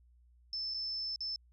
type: tone with dropouts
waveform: sine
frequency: 5274 Hz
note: E8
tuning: in tune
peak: -35 dBFS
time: 0.53-1.36 s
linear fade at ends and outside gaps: 1 ms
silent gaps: 0.739-0.744 / 1.16-1.206 s
effects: added 60 Hz sine -61 dBFS peak until 1.52 s